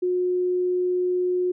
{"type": "tone", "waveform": "sine", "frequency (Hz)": 361.6, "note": "F#4", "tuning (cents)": -40, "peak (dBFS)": -20, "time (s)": [0.02, 1.52], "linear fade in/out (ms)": 10, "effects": []}